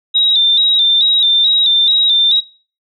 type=tone with vibrato; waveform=sine; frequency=3699 Hz; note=A#7; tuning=14 cents flat; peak=-8 dBFS; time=0.14-2.41 s; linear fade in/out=20 ms; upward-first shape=square; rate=2.3 Hz; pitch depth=56 cents each way; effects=noise-tail reverb RT60 0.4 s tail -22 dB re dry